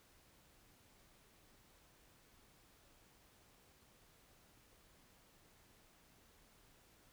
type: silence
effects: pink hiss -68 dBFS RMS until 7.12 s